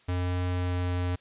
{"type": "tone with pitch glide", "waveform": "square", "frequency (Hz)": [89.9, 89.38], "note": ["F#2", "F2"], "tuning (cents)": [-49, 41], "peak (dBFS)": -27, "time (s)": [0.08, 1.16], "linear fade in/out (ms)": 10, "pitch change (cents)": -10, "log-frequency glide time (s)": [0.5, 0.91], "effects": ["white hiss -61 dBFS RMS until 1.2 s", "resampled to 8000 Hz"]}